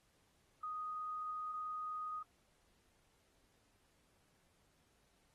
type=tone; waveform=sine; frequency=1244.5 Hz; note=D#6; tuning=in tune; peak=-40 dBFS; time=0.63-2.23 s; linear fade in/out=5 ms; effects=pink hiss -75 dBFS RMS until 5.34 s + AAC 32 kbps